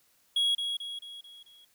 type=tone with echo; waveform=triangle; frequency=3319 Hz; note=G#7; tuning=2 cents flat; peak=-22 dBFS; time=0.36-0.55 s; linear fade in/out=5 ms; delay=220 ms; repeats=5; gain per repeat=-6 dB; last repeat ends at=1.65 s; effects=white hiss -67 dBFS RMS until 1.74 s